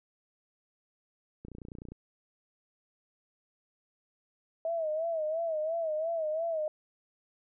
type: click train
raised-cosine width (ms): 3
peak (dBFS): -31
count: 15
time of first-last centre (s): 1.45-1.92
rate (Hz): 29.8
type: tone with vibrato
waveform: sine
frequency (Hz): 642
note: E5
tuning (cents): -46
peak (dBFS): -29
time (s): 4.65-6.68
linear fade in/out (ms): 2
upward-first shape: sine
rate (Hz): 2.9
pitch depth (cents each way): 87
effects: none